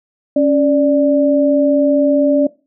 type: tone pair together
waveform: sine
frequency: 277.2 / 587.4 Hz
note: C#4 / D5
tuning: 0 / 0 cents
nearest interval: octave + minor second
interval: 1300 cents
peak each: -12 dBFS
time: 0.36-2.47 s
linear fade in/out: 5 ms
effects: noise-tail reverb RT60 0.3 s tail -20 dB re dry